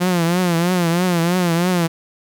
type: tone with vibrato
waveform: sawtooth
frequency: 174.61 Hz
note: F3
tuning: in tune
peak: -11 dBFS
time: 0-1.88 s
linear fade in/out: 20 ms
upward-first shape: triangle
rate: 3.1 Hz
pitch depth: 110 cents each way
effects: none